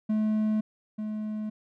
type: tone pair in turn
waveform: triangle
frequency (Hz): 215.3 / 214.1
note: A3 / A3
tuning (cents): -37 / -47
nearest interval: unison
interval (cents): 10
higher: first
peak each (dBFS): -21 / -28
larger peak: first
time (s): 0.09-0.61 / 0.98-1.5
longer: neither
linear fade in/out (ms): 10
effects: none